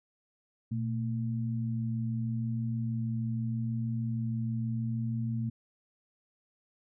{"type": "tone pair together", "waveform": "sine", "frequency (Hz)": [118.88, 225.2], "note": ["A#2", "A3"], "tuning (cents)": [34, 40], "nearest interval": "major seventh", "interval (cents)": 1106, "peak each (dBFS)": [-31, -34], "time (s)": [0.71, 5.5], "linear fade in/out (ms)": 10, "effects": []}